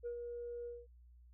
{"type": "tone with ADSR envelope", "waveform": "sine", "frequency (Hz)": 477.7, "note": "A#4", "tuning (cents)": 42, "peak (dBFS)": -36, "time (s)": [0.03, 0.87], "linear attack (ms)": 33, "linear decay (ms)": 89, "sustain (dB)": -5, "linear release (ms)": 210, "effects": ["tanh soft clip ceiling -36 dBFS", "added 60 Hz sine -58 dBFS peak until 1.33 s"]}